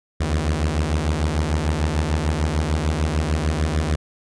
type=beating tone pair; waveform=sawtooth; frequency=73.42 / 80.12 Hz; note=D2 / E2; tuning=0 / -49 cents; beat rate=6.7 Hz; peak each=-18 / -18 dBFS; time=0.2-3.96 s; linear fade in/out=10 ms; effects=resampled to 22050 Hz